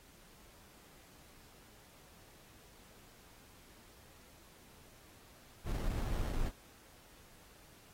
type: noise with sample-and-hold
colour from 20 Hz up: brown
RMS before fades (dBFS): -35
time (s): 5.64-6.52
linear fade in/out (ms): 50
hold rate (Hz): 2450
effects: pink hiss -61 dBFS RMS until 7.93 s + AAC 48 kbps